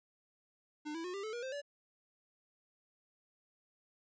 square tone with pitch steps, 300.6 / 329.7 / 361.6 / 396.6 / 435 / 477.2 / 523.4 / 574.1 Hz, D4 / E4 / F#4 / G4 / A4 / A#4 / C5 / D5, +40 / 0 / -40 / +20 / -20 / +41 / 0 / -39 cents, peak -40 dBFS, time 0.85-1.618 s, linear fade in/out 20 ms, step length 96 ms, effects resampled to 16000 Hz

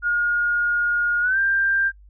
sine tone with pitch glide, 1429 to 1585.6 Hz, F6 to G6, +39 to +19 cents, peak -17 dBFS, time 0.02-1.92 s, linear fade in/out 50 ms, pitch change +180 cents, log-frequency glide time 1.21-1.38 s, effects noise-tail reverb RT60 0.1 s tail -23 dB re dry + added 50 Hz sine -45 dBFS peak until 2.09 s

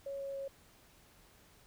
sine tone with pitch steps, 554.4 / 551.2 / 548 Hz, C#5 / C#5 / C#5, 0 / -10 / -20 cents, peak -38 dBFS, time 0.06-0.48 s, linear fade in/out 5 ms, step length 140 ms, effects pink hiss -63 dBFS RMS until 1.66 s

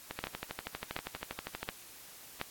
two click trains, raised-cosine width 0.3 ms, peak -18 / -21 dBFS, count 4 / 20, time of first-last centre 0.24-2.414 / 0.11-1.63 s, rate 1.38 / 12.5 Hz, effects white hiss -52 dBFS RMS until 2.5 s + AAC 64 kbps

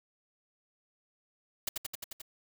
white noise with echo, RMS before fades -32 dBFS, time 1.67-1.69 s, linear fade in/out 5 ms, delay 88 ms, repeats 6, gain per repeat -2 dB, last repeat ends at 2.218 s, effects none

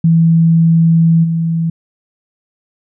sine tone with level steps, 164.81 Hz, E3, in tune, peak -6 / -12 dBFS, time 0.04-1.7 s, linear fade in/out 5 ms, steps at 1.23 s, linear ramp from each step 20 ms, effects none

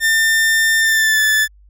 40% pulse tone with pitch glide, 1800 to 1745.7 Hz, A6 to A6, +39 to -14 cents, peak -11 dBFS, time 0-1.48 s, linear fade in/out 50 ms, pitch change -53 cents, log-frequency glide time 0.8-1.2 s, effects added 50 Hz sine -44 dBFS peak until 1.69 s

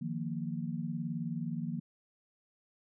sine chord, Eb suspended second, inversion none, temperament equal, 155.56 / 174.61 / 233.1 Hz, Eb3 / F3 / Bb3, 0 / 0 / 0 cents, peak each -38 / -38 / -38 dBFS, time 0.01-1.8 s, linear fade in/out 10 ms, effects none

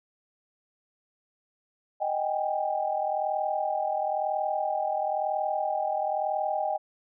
sine tone cluster, 621 / 770 / 811 Hz, D#5 / G5 / G#5, -3 / -31 / -41 cents, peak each -30 dBFS, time 2-6.78 s, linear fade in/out 20 ms, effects none

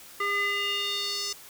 square tone with band-pass filter sweep, 404.1 Hz, G#4, 47 cents flat, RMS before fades -29 dBFS, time 0.2-1.33 s, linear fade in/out 5 ms, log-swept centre 1600 to 5700 Hz, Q 3.4, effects white hiss -48 dBFS RMS until 1.49 s

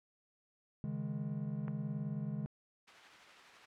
triangle chord, C# suspended second, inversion none, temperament equal with one note detuned, 138.59 / 157.28 / 207.7 Hz, C#3 / D#3 / G#3, 0 / +19 / 0 cents, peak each -39 dBFS, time 0.84-2.46 s, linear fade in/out 0 ms
click, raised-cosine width 0.5 ms, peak -31 dBFS, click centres 1.681 s
blue noise with tremolo, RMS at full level -42 dBFS, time 2.87-3.66 s, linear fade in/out 10 ms, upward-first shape triangle, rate 12 Hz, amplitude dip 30%
effects low-pass 2000 Hz 12 dB/octave

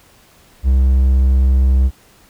triangle tone, 65.41 Hz, C2, in tune, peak -7 dBFS, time 0.63-1.91 s, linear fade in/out 50 ms, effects pink hiss -49 dBFS RMS until 2.29 s

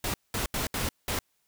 pink noise bursts at uneven times, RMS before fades -30 dBFS, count 5, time 0.04-0.14 / 0.34-0.46 / 0.54-0.67 / 0.74-0.89 / 1.08-1.19 s, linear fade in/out 2 ms, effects white hiss -73 dBFS RMS until 1.47 s

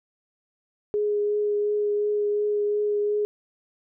sine tone with vibrato, 415.6 Hz, G#4, 1 cent sharp, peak -21 dBFS, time 0.94-3.25 s, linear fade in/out 0 ms, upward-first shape triangle, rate 2.8 Hz, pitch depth 13 cents each way, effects none

